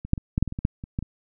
clicks, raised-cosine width 5 ms, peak -22 / -6 / -19 / -9 / -6 / -18 / -20 / -17 / -8 / -22 / -13 / -20 dBFS, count 12, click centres 0.05 / 0.134 / 0.178 / 0.379 / 0.426 / 0.477 / 0.524 / 0.589 / 0.651 / 0.839 / 0.989 / 1.026 s, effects none

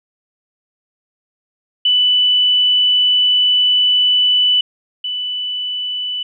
sine tone pair in turn, 2983 / 2983 Hz, F#7 / F#7, +13 / +13 cents, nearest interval unison, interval 0 cents, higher neither, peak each -10 / -19 dBFS, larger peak first, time 1.85-4.61 / 5.04-6.23 s, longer first, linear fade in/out 5 ms, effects none

